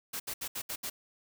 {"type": "noise bursts at uneven times", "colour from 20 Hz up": "white", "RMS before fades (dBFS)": -37, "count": 6, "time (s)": [[0.13, 0.2], [0.27, 0.34], [0.41, 0.48], [0.55, 0.62], [0.69, 0.76], [0.83, 0.9]], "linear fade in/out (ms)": 10, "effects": []}